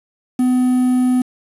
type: tone with quantisation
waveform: triangle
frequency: 251.9 Hz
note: B3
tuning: 34 cents sharp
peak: -10 dBFS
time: 0.39-1.22 s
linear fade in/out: 5 ms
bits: 6
effects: resampled to 32000 Hz